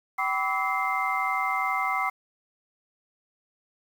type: tone cluster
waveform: sine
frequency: 768 / 998 / 1150 / 1293 / 2088 Hz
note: G5 / B5 / D6 / E6 / C7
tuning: -36 / +18 / -37 / -34 / -4 cents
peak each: -30 / -32 / -30 / -32 / -29 dBFS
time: 0.18-2.1 s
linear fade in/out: 10 ms
effects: 8-bit